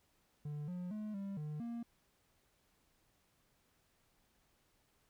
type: tone with pitch steps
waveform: triangle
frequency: 147.9 / 179 / 213 / 197.4 / 150.9 / 234.5 Hz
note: D3 / F3 / G#3 / G3 / D3 / A#3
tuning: +13 / +43 / +44 / +12 / +47 / +11 cents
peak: -38 dBFS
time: 0.45-1.83 s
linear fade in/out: 5 ms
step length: 230 ms
effects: pink hiss -75 dBFS RMS until 5.09 s